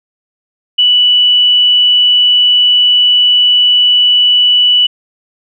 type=tone; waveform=sine; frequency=2960 Hz; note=F#7; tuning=in tune; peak=-5 dBFS; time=0.78-4.87 s; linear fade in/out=10 ms; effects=none